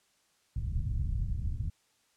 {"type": "low-pass noise", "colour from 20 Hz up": "white", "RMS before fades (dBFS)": -32, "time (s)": [0.56, 1.7], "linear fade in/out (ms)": 5, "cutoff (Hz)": 110, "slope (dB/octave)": 24, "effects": ["white hiss -70 dBFS RMS until 2.16 s", "low-pass 9000 Hz 12 dB/octave"]}